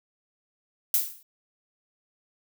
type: noise with exponential decay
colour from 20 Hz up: violet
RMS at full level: -19 dBFS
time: 0.94-1.23 s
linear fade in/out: 2 ms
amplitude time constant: 63 ms
effects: none